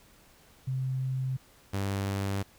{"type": "tone pair in turn", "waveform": ["sine", "sawtooth"], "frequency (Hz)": [130.81, 98.54], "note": ["C3", "G2"], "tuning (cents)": [0, 10], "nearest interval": "perfect fourth", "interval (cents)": 490, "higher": "first", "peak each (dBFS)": [-28, -25], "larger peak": "second", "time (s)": [[0.67, 1.37], [1.73, 2.43]], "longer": "neither", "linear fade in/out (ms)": 10, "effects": ["pink hiss -59 dBFS RMS until 2.58 s"]}